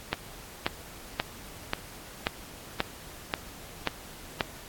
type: click train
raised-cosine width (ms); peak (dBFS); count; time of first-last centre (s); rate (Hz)
0.3; -9; 9; 0.13-4.408; 1.87
effects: pink hiss -46 dBFS RMS until 4.68 s + AAC 64 kbps